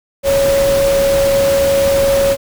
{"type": "tone in noise", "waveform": "sine", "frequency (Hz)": 553, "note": "C#5", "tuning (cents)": -4, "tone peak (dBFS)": -10, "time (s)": [0.23, 2.37], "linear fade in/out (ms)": 50, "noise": "pink", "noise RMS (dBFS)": -21, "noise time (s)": [0.23, 2.37], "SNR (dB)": 8, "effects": []}